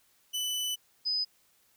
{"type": "tone pair in turn", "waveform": ["sawtooth", "sine"], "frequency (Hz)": [2990, 5011], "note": ["F#7", "D#8"], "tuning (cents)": [17, 11], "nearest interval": "major sixth", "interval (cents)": 894, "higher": "second", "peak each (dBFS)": -27, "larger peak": "neither", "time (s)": [[0.33, 0.76], [1.05, 1.25]], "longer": "first", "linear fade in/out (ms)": 20, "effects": ["white hiss -67 dBFS RMS until 1.76 s"]}